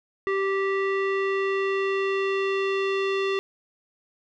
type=tone with low-pass filter sweep; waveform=square; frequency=390 Hz; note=G4; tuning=9 cents flat; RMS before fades=-25 dBFS; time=0.27-3.39 s; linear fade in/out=0 ms; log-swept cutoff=2000 to 3200 Hz; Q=2.2; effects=none